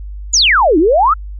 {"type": "exponential two-way sweep", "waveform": "sine", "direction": "down then up", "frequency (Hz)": [7320, 293.7, 1375], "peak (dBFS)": -7, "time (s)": [0.33, 1.14], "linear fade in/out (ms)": 10, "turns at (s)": 0.78, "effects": ["added 50 Hz sine -24 dBFS peak until 1.39 s"]}